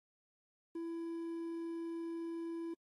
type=tone with quantisation; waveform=triangle; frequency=333.4 Hz; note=E4; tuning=20 cents sharp; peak=-37 dBFS; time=0.75-2.74 s; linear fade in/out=5 ms; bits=11; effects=AAC 32 kbps